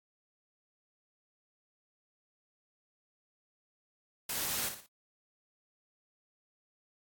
white noise with echo, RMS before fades -35 dBFS, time 4.29-4.69 s, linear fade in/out 5 ms, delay 58 ms, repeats 3, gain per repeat -8 dB, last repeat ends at 4.864 s, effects AAC 64 kbps

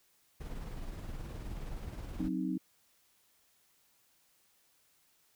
brown noise with tremolo, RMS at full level -40 dBFS, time 0.4-2.29 s, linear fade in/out 10 ms, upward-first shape sine, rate 19 Hz, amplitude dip 35%
sine chord, C diminished, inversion second, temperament equal, 185 / 261.6 / 311.1 Hz, Gb3 / C4 / Eb4, 0 / 0 / 0 cents, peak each -36 dBFS, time 2.19-2.58 s, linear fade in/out 10 ms
effects white hiss -70 dBFS RMS until 5.35 s

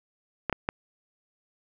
clicks, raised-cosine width 0.5 ms, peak -11 dBFS, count 3, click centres 0.497 / 0.527 / 0.689 s, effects none

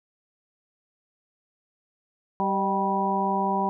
harmonic tone with a mistuned harmonic, 194.9 Hz, G3, 10 cents flat, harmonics 1 / 2 / 3 / 4 / 5, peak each -28 / -31 / -34 / -27 / -26 dBFS, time 2.4-3.69 s, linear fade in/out 0 ms, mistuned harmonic 3, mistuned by +64 cents, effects none

